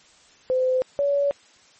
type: tone pair in turn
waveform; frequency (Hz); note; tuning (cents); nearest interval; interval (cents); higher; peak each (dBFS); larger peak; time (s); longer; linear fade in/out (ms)
sine; 513 / 566.8; C5 / C#5; -34 / +38; major second; 172; second; -18; neither; 0.5-0.82 / 0.99-1.31; neither; 0
effects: white hiss -54 dBFS RMS until 1.79 s + MP3 32 kbps